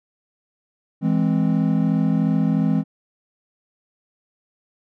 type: chord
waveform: triangle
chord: E augmented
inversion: none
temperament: equal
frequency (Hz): 164.81 / 207.7 / 261.6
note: E3 / G#3 / B#3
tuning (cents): 0 / 0 / 0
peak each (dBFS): -18 / -19 / -20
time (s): 1.01-2.84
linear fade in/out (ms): 50
effects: none